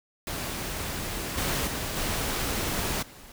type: noise with level steps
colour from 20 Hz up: pink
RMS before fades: -33 / -28 / -32 / -29 / -48 dBFS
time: 0.27-3.32 s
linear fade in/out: 2 ms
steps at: 1.37 / 1.67 / 1.96 / 3.02 s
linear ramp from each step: 10 ms
effects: none